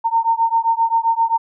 sine beating tone pair, 910 / 917.6 Hz, A#5 / A#5, -42 / -28 cents, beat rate 7.6 Hz, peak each -17 dBFS, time 0.04-1.38 s, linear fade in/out 20 ms, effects none

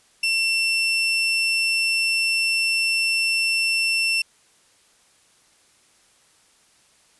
30% pulse tone, 2700 Hz, E7, 41 cents sharp, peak -16 dBFS, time 0.23-4.22 s, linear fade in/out 5 ms, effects white hiss -58 dBFS RMS until 7.19 s + resampled to 24000 Hz

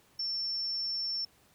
sine tone, 5410 Hz, E8, 44 cents sharp, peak -31 dBFS, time 0.19-1.25 s, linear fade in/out 5 ms, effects pink hiss -64 dBFS RMS until 1.54 s + high-pass 60 Hz 12 dB/octave

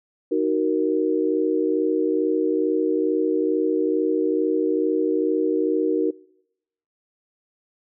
sine chord, D# minor, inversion none, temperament just, 311.1 / 373.4 / 466.7 Hz, D#4 / F#4 / A#4, 0 / +16 / +2 cents, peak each -23 dBFS, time 0.31-6.11 s, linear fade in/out 10 ms, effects noise-tail reverb RT60 0.9 s tail -26 dB re dry

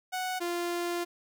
sawtooth tone pair in turn, 740 / 347.3 Hz, F#5 / F4, 0 / -10 cents, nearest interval octave + minor second, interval 1310 cents, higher first, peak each -27 / -26 dBFS, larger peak second, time 0.12-0.4 / 0.4-1.05 s, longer second, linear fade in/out 20 ms, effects none

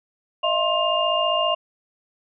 sine tone cluster, 623 / 678 / 1061 / 2809 Hz, D#5 / E5 / C6 / F7, +2 / +49 / +24 / +9 cents, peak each -24 dBFS, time 0.43-1.55 s, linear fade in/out 10 ms, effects none

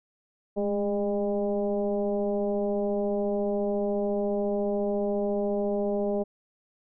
sine tone with frequency modulation, 407.1 Hz, G#4, 35 cents flat, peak -24 dBFS, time 0.56-6.24 s, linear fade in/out 20 ms, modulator 200 Hz, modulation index 1.3, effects none

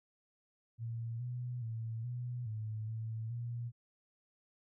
sine tone with pitch steps, 115.4 / 123.1 / 113.2 / 122.5 / 108.8 / 111.7 / 118.8 Hz, A#2 / B2 / A2 / B2 / A2 / A2 / A#2, -17 / -5 / +50 / -14 / -19 / +27 / +33 cents, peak -37 dBFS, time 0.78-3.72 s, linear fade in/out 50 ms, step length 420 ms, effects none

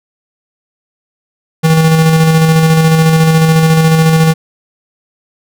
square tone with tremolo, 160.5 Hz, E3, 46 cents flat, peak -5 dBFS, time 1.63-4.34 s, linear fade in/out 20 ms, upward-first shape square, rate 14 Hz, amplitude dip 30%, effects none

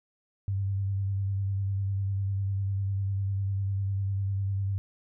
sine tone with vibrato, 98 Hz, G2, in tune, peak -26 dBFS, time 0.48-4.78 s, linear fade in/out 0 ms, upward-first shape sine, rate 10 Hz, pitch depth 28 cents each way, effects none

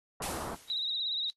white low-pass noise, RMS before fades -40 dBFS, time 0.2-0.55 s, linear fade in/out 5 ms, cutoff 1200 Hz, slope 24 dB/octave
white noise with exponential decay, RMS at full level -35 dBFS, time 0.22-1.01 s, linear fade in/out 2 ms, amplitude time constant 170 ms
sine tone with vibrato, 3826 Hz, A#7, 44 cents sharp, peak -30 dBFS, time 0.7-1.3 s, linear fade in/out 0 ms, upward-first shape triangle, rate 17 Hz, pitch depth 79 cents each way
effects noise-tail reverb RT60 0.1 s tail -23 dB re dry + AAC 32 kbps

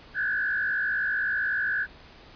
sine tone with frequency modulation, 1598 Hz, G6, 33 cents sharp, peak -24 dBFS, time 0.14-1.87 s, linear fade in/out 50 ms, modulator 56.1 Hz, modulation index 2, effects pink hiss -50 dBFS RMS until 2.35 s + resampled to 11025 Hz

